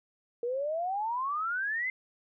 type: exponential sweep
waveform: sine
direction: up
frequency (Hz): 465.7 to 2100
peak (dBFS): -29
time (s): 0.43-1.9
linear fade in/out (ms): 2
effects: none